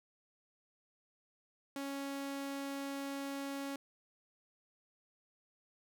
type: tone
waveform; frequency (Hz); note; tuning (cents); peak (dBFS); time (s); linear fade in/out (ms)
sawtooth; 277.2; C#4; 0; -35; 1.76-3.76; 2
effects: none